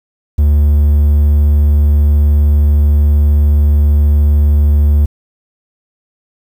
triangle tone, 73.42 Hz, D2, in tune, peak -4 dBFS, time 0.38-5.06 s, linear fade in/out 10 ms, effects 7-bit

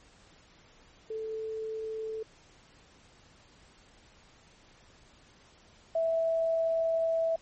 sine tone pair in turn, 440 / 655.7 Hz, A4 / E5, 0 / -9 cents, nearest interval perfect fifth, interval 691 cents, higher second, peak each -33 / -25 dBFS, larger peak second, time 1.1-2.23 / 5.95-7.36 s, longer second, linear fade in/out 5 ms, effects pink hiss -59 dBFS RMS until 7.41 s + MP3 32 kbps

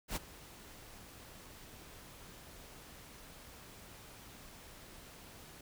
pink noise with ADSR envelope, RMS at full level -36 dBFS, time 0.08-5.61 s, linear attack 81 ms, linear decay 20 ms, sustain -18 dB, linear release 4 ms, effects none

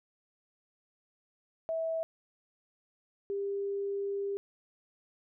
sine tone pair in turn, 651 / 398.9 Hz, E5 / G4, -22 / +30 cents, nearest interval minor sixth, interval 848 cents, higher first, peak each -30 / -31 dBFS, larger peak first, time 1.69-2.03 / 3.3-4.37 s, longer second, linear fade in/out 0 ms, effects none

